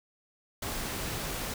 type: noise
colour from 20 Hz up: pink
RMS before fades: -35 dBFS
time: 0.62-1.54 s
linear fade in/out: 5 ms
effects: none